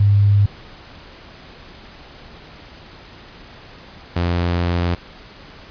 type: tone pair in turn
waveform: sine / sawtooth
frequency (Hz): 101.4 / 86.95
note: G#2 / F2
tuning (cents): -41 / -7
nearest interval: minor third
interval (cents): 266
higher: first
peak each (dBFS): -10 / -13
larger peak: first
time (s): 0-0.46 / 4.16-4.95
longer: second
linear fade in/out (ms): 5
effects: pink hiss -41 dBFS RMS until 5.7 s + resampled to 11025 Hz